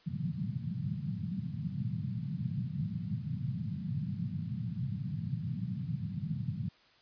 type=band-pass noise; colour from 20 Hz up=white; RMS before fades=-36 dBFS; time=0.06-6.69 s; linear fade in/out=10 ms; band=100 to 190 Hz; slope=48 dB/octave; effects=white hiss -63 dBFS RMS until 7.01 s + resampled to 11025 Hz